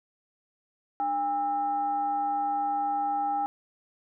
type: tone with frequency modulation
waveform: sine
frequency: 808 Hz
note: G#5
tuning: 48 cents flat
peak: -25 dBFS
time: 1-3.46 s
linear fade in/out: 0 ms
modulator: 508 Hz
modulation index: 0.39
effects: none